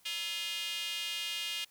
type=tone with high-pass filter; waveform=square; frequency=190 Hz; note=F#3; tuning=46 cents sharp; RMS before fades=-37 dBFS; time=0.05-1.65 s; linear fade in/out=10 ms; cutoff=2900 Hz; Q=3.6; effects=white hiss -65 dBFS RMS until 1.7 s